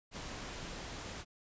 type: noise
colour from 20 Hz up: pink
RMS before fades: -44 dBFS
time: 0.11-1.25 s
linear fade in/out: 50 ms
effects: resampled to 16000 Hz